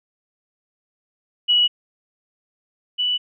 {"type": "tone pair in turn", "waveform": "sine", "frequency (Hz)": [2929, 2963], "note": ["F#7", "F#7"], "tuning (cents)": [-18, 2], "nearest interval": "unison", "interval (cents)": 20, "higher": "second", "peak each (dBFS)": [-13, -18], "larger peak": "first", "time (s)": [[1.48, 1.68], [2.98, 3.18]], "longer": "neither", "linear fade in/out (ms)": 20, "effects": []}